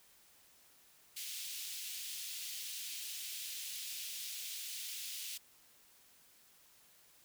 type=high-pass noise; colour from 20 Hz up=pink; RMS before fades=-44 dBFS; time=1.16-5.38 s; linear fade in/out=10 ms; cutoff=2800 Hz; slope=24 dB/octave; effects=white hiss -65 dBFS RMS until 7.24 s